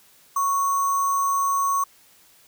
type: tone with sample-and-hold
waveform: sine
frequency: 1108.7 Hz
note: C#6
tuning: in tune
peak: -19 dBFS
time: 0.36-1.84 s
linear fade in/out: 5 ms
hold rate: 7350 Hz
effects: white hiss -55 dBFS RMS until 2.47 s